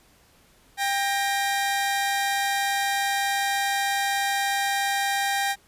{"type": "tone pair together", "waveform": "sawtooth", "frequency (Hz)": [794.6, 1873], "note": ["G5", "A#6"], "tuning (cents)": [23, 8], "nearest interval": "octave + minor third", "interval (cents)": 1485, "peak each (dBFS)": [-20, -25], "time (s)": [0.77, 5.56], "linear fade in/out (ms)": 50, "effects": ["pink hiss -58 dBFS RMS until 5.67 s", "resampled to 32000 Hz"]}